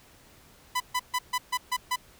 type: tone bursts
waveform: sawtooth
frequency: 999 Hz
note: B5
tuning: 20 cents sharp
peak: -21 dBFS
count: 7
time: 0.75-1.961 s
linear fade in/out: 10 ms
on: 53 ms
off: 140 ms
effects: pink hiss -56 dBFS RMS until 2.19 s